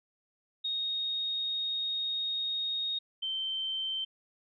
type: tone pair in turn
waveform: sine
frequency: 3729 / 3109 Hz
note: A#7 / G7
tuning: 0 / -15 cents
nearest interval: minor third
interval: 315 cents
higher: first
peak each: -30 / -31 dBFS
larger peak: first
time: 0.64-2.99 / 3.22-4.05 s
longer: first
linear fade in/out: 10 ms
effects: none